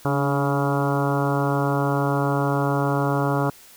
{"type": "harmonic tone with a mistuned harmonic", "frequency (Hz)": 140, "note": "C#3", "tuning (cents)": 18, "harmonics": [1, 2, 3, 4, 5, 6, 7, 8, 9, 10], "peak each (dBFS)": [-23, -26, -28, -29, -30, -31, -31, -32, -33, -33], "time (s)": [0.05, 3.5], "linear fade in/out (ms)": 2, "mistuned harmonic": 2, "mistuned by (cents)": 42, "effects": ["white hiss -48 dBFS RMS until 3.76 s"]}